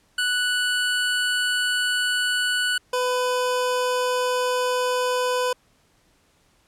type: tone pair in turn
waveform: 25% pulse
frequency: 1480 / 500.5 Hz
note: F#6 / B4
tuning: 0 / +23 cents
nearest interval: octave + perfect fifth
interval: 1877 cents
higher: first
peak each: -17 dBFS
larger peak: neither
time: 0.18-2.78 / 2.93-5.53 s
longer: neither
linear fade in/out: 5 ms
effects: pink hiss -62 dBFS RMS until 6.67 s + low-pass 11000 Hz 12 dB/octave